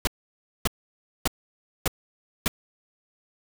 pink noise bursts, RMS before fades -22 dBFS, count 5, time 0.05-2.48 s, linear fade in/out 2 ms, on 22 ms, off 580 ms, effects none

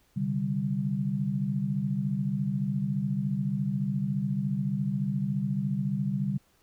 sine chord, C suspended second, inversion none, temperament equal with one note detuned, 132.64 / 146.83 / 196 Hz, C3 / D3 / G3, +24 / 0 / 0 cents, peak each -32 / -31 / -29 dBFS, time 0.16-6.38 s, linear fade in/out 10 ms, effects pink hiss -66 dBFS RMS until 6.62 s

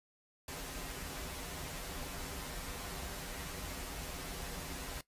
pink noise with comb filter, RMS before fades -43 dBFS, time 0.48-5.01 s, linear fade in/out 2 ms, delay 9.2 ms, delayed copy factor -0.8, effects noise-tail reverb RT60 0.1 s tail -17 dB re dry + resampled to 32000 Hz

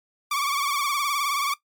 sawtooth tone with vibrato, 1140 Hz, C#6, 48 cents sharp, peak -19 dBFS, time 0.31-1.54 s, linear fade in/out 5 ms, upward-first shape triangle, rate 19 Hz, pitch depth 91 cents each way, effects noise-tail reverb RT60 0.1 s tail -17 dB re dry + MP3 96 kbps

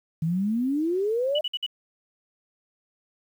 sine exponential sweep, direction up, 155.56 to 622.3 Hz, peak -22 dBFS, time 0.22-1.41 s, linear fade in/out 5 ms
sine tone bursts, 2950 Hz, F#7, 6 cents flat, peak -25 dBFS, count 4, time 1.35-1.664 s, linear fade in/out 5 ms, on 38 ms, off 54 ms
effects 9-bit

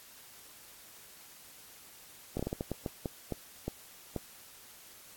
slowing click train, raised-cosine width 2 ms, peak -20 dBFS, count 12, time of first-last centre 2.37-4.163 s, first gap 24 ms, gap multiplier 1.35, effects white hiss -54 dBFS RMS until 5.16 s + AAC 64 kbps

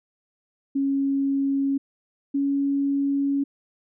sine tone pair in turn, 275.3 / 279.1 Hz, C#4 / C#4, -12 / +12 cents, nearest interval unison, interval 24 cents, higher second, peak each -20 dBFS, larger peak neither, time 0.75-1.78 / 2.34-3.44 s, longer second, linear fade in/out 10 ms, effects none

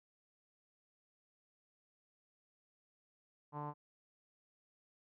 sawtooth tone with low-pass filter, 147.5 Hz, D3, 8 cents sharp, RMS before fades -43 dBFS, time 3.52-3.74 s, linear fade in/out 50 ms, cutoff 970 Hz, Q 9, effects none

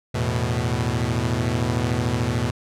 sawtooth chord, E suspended fourth, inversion none, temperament equal, 82.41 / 110 / 123.47 Hz, E2 / A2 / B2, 0 / 0 / 0 cents, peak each -24 / -21 / -20 dBFS, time 0.14-2.51 s, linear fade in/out 10 ms, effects low-pass 9000 Hz 12 dB/octave

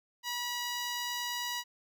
10% pulse tone, 969 Hz, B5, 33 cents flat, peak -25 dBFS, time 0.23-1.64 s, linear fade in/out 50 ms, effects none

